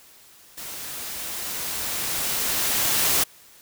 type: noise with level ramp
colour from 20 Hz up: white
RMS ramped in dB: -36 to -20 dBFS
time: 0.57-3.24 s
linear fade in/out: 10 ms
effects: white hiss -51 dBFS RMS until 3.61 s